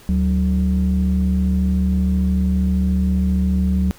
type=tone pair together; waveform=sine; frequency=73.9 / 186.97 Hz; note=D2 / F#3; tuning=+11 / +18 cents; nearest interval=octave + major third; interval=1607 cents; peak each=-16 dBFS; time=0.09-3.91 s; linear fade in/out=0 ms; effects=tanh soft clip ceiling -10 dBFS + pink hiss -46 dBFS RMS until 3.98 s